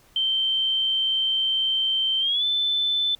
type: tone with pitch glide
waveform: sine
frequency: 3119 to 3521 Hz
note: G7 to A7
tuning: -9 to 0 cents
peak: -20 dBFS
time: 0.16-3.15 s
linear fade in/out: 2 ms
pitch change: +209 cents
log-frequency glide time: 2.2-2.45 s
effects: pink hiss -57 dBFS RMS until 3.19 s